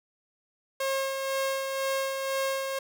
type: tone with tremolo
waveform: sawtooth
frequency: 539 Hz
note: C#5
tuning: 49 cents flat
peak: -22 dBFS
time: 0.8-2.79 s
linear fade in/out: 5 ms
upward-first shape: sine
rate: 2 Hz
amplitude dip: 40%
effects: none